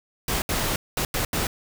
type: noise bursts at uneven times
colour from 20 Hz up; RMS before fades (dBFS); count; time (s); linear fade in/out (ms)
pink; -25; 5; 0.28-0.42 / 0.49-0.76 / 0.97-1.05 / 1.14-1.25 / 1.33-1.47; 2
effects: none